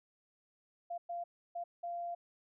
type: tone bursts at uneven times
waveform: sine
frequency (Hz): 692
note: F5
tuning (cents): -16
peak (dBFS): -37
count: 4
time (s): 0.9-0.98 / 1.09-1.24 / 1.55-1.64 / 1.83-2.15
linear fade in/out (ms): 10
effects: none